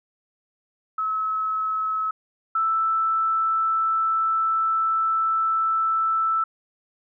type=tone pair in turn; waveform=sine; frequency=1292 / 1321.4 Hz; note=E6 / E6; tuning=-35 / +4 cents; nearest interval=unison; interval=39 cents; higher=second; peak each=-22 / -19 dBFS; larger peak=second; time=0.98-2.11 / 2.55-6.44 s; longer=second; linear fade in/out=5 ms; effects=none